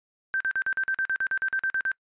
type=tone bursts; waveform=sine; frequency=1560 Hz; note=G6; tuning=9 cents flat; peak=-23 dBFS; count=15; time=0.34-1.916 s; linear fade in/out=0 ms; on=64 ms; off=44 ms; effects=noise-tail reverb RT60 0.1 s tail -26 dB re dry + resampled to 8000 Hz